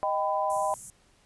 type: chord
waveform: sine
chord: Eb augmented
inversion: none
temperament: equal with one note detuned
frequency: 622.3 / 784 / 1001.6 Hz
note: Eb5 / G5 / B5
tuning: 0 / 0 / +24 cents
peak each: -29 dBFS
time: 0.03-0.74 s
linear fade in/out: 0 ms
type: band-stop noise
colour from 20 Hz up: white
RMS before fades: -40 dBFS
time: 0.5-0.9 s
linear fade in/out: 0 ms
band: 220 to 6600 Hz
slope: 48 dB/octave
effects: pink hiss -63 dBFS RMS until 1.25 s + resampled to 24000 Hz